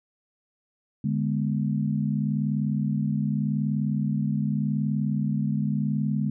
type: chord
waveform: sine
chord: G# diminished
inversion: second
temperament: equal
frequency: 146.83 / 207.7 / 246.9 Hz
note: D3 / G#3 / B3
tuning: 0 / 0 / 0 cents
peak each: -26 / -26 / -31 dBFS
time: 1.04-6.3 s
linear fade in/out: 5 ms
effects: none